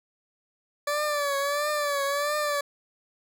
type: tone with vibrato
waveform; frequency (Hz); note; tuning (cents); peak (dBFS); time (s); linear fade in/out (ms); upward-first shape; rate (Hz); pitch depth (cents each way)
20% pulse; 578; D5; -28; -20; 0.87-2.61; 5; triangle; 1.5; 77
effects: none